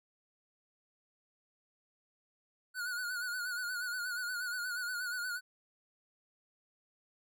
square tone with vibrato, 1461 Hz, F#6, 22 cents flat, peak -36 dBFS, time 2.74-5.41 s, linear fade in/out 50 ms, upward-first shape sine, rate 8.4 Hz, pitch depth 60 cents each way, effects none

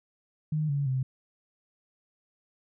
sine tone with pitch steps, 153.7 / 141.76 / 130.75 Hz, D#3 / C#3 / C3, -21 / +39 / -1 cents, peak -25 dBFS, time 0.52-1.03 s, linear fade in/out 5 ms, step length 170 ms, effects none

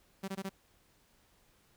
sawtooth tone bursts, 193.3 Hz, G3, 24 cents flat, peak -32 dBFS, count 4, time 0.23-0.494 s, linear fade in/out 10 ms, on 51 ms, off 20 ms, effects pink hiss -68 dBFS RMS until 1.76 s

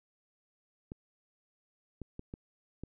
clicks, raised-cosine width 3 ms, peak -28 dBFS, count 5, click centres 0.919 / 2.017 / 2.194 / 2.339 / 2.836 s, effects none

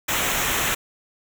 pink noise with comb filter, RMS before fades -23 dBFS, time 0.08-0.75 s, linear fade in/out 10 ms, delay 0.21 ms, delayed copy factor -0.65, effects none

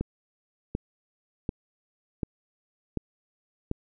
click train, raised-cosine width 3 ms, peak -15 dBFS, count 6, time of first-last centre 0.01-3.714 s, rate 1.35 Hz, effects none

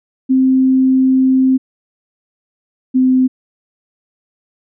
sine tone pair in turn, 261.5 / 257.8 Hz, C4 / C4, -1 / -26 cents, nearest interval unison, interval 25 cents, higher first, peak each -8 dBFS, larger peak neither, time 0.29-1.58 / 2.94-3.28 s, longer first, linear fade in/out 20 ms, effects none

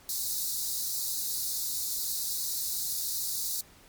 white high-pass noise, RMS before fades -32 dBFS, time 0.09-3.61 s, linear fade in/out 2 ms, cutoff 3800 Hz, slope 96 dB/octave, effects pink hiss -56 dBFS RMS until 3.88 s + MP3 96 kbps

